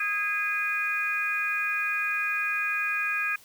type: harmonic tone with a mistuned harmonic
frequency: 410 Hz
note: G#4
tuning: 22 cents flat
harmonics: 3 / 4 / 5 / 6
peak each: -34 / -29 / -39 / -28 dBFS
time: 0-3.36 s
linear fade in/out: 5 ms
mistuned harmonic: 3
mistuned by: +30 cents
effects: white hiss -54 dBFS RMS until 3.44 s